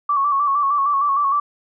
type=tone with vibrato; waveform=sine; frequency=1132 Hz; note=C#6; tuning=36 cents sharp; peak=-15 dBFS; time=0.09-1.4 s; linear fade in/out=5 ms; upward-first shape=square; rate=6.5 Hz; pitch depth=48 cents each way; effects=none